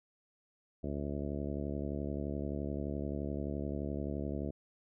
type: harmonic tone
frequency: 71.6 Hz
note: D2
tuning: 43 cents flat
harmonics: 1 / 2 / 3 / 4 / 5 / 6 / 7 / 8 / 9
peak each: -40 / -42 / -41 / -42 / -44 / -48 / -48 / -49 / -48 dBFS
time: 0.83-4.51 s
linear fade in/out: 10 ms
effects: none